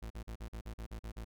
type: tone bursts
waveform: 40% pulse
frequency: 55.6 Hz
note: A1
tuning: 19 cents sharp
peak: -40 dBFS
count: 10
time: 0.02-1.246 s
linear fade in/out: 10 ms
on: 83 ms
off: 44 ms
effects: none